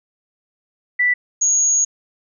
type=tone pair in turn; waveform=sine; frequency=1972 / 6649 Hz; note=B6 / G#8; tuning=-3 / +1 cents; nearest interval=octave + major sixth; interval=2104 cents; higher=second; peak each=-13 dBFS; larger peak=neither; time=0.99-1.14 / 1.41-1.85 s; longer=second; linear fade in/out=10 ms; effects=none